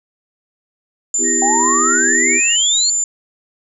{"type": "tone", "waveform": "sine", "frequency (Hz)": 7140, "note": "A8", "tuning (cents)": 24, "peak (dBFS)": -14, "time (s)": [1.14, 3.04], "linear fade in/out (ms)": 2}
{"type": "chord", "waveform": "sine", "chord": "E minor", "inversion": "second", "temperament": "just", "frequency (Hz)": [247.2, 329.6, 395.6], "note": ["B3", "E4", "G4"], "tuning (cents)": [2, 0, 16], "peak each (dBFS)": -23, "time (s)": [1.18, 2.41], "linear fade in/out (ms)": 50}
{"type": "tone with tremolo", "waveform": "sine", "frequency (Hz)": 1864.7, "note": "A#6", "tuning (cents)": 0, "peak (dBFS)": -22, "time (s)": [1.23, 2.57], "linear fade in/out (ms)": 50, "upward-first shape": "sine", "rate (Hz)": 4.7, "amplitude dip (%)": 50}
{"type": "exponential sweep", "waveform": "sine", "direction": "up", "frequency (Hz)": [766, 4438], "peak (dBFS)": -15, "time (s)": [1.42, 2.9], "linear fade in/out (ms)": 2}
{"effects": []}